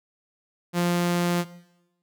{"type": "tone", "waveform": "sawtooth", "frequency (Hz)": 174.61, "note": "F3", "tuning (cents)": 0, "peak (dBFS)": -17, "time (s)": [0.73, 1.45], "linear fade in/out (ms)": 50, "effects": ["noise-tail reverb RT60 0.9 s tail -17 dB re dry"]}